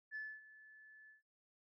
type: tone with ADSR envelope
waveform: sine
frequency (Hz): 1735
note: A6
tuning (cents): -25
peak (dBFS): -40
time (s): 0.11-1.22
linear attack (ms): 45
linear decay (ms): 250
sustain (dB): -18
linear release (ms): 130
effects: noise-tail reverb RT60 0.2 s tail -17 dB re dry + tanh soft clip ceiling -38 dBFS

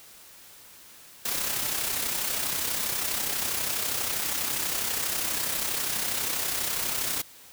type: noise with amplitude modulation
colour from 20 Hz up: white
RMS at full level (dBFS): -27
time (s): 1.25-7.22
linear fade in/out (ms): 5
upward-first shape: sine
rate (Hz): 32.3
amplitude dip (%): 45
effects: white hiss -50 dBFS RMS until 7.52 s

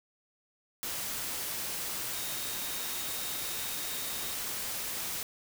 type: tone in noise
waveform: sine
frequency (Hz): 3729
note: A#7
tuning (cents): 0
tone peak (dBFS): -45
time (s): 2.13-4.34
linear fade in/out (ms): 0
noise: white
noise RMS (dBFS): -36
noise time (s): 0.83-5.23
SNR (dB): -12
effects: none

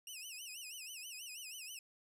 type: tone with vibrato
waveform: 15% pulse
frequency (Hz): 2738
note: F7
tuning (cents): -35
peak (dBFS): -39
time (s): 0.07-1.79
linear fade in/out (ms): 2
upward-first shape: sine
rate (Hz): 6.2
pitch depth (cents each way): 180
effects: none

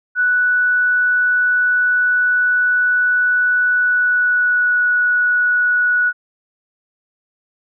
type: tone with pitch glide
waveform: sine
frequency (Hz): 1480 to 1468.1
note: F#6 to F#6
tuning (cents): 0 to -14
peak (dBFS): -12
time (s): 0.15-6.13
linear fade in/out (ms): 50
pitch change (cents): -14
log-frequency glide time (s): 3.69-4.84
effects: none

